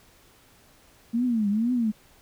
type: tone with vibrato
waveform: sine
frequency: 224.7 Hz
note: A3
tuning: 37 cents sharp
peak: -21 dBFS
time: 1.13-1.92 s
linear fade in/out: 20 ms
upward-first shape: triangle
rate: 2.1 Hz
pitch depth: 220 cents each way
effects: pink hiss -57 dBFS RMS until 2.21 s